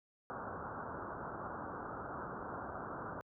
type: low-pass noise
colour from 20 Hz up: white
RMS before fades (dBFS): -44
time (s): 0.3-3.21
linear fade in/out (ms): 0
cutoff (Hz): 1500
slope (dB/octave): 96
effects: high-pass 60 Hz 12 dB/octave